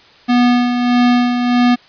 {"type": "tone with tremolo", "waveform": "square", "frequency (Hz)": 244.3, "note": "B3", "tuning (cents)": -19, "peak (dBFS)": -9, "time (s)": [0.28, 1.76], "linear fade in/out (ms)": 20, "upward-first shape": "sine", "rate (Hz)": 1.6, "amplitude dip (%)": 50, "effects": ["white hiss -45 dBFS RMS until 1.88 s", "resampled to 11025 Hz"]}